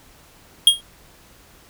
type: tone with exponential decay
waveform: square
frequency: 3256 Hz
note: G#7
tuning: 35 cents flat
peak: -5 dBFS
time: 0.67-0.81 s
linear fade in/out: 2 ms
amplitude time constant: 30 ms
effects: pink hiss -50 dBFS RMS until 1.69 s